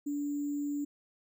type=tone with sample-and-hold; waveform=sine; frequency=288.9 Hz; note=D4; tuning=28 cents flat; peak=-31 dBFS; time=0.06-0.85 s; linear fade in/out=10 ms; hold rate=7350 Hz; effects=none